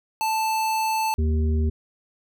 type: tone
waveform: square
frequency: 880 Hz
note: A5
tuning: in tune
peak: -22 dBFS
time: 0.21-1.14 s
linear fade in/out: 0 ms
type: harmonic tone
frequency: 77.78 Hz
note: D#2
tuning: in tune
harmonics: 1 / 3 / 5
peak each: -19 / -29 / -33 dBFS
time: 1.18-1.7 s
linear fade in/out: 10 ms
effects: none